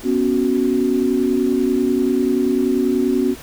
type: chord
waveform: sine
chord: B suspended second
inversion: none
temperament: equal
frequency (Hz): 246.9 / 277.2 / 370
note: B3 / C#4 / F#4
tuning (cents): 0 / 0 / 0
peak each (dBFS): -19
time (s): 0.03-3.36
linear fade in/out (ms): 50
effects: pink hiss -38 dBFS RMS until 3.42 s